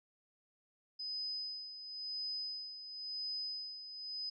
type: tone with tremolo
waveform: sine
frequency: 5020 Hz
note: D#8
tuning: 15 cents sharp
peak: -37 dBFS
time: 0.99-4.3 s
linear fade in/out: 10 ms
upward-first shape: sine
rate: 0.96 Hz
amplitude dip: 65%
effects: none